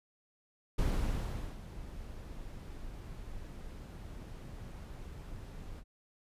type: noise with ADSR envelope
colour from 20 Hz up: brown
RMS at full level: -30 dBFS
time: 0.78-5.84 s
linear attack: 10 ms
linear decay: 780 ms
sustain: -15 dB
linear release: 56 ms
effects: resampled to 32000 Hz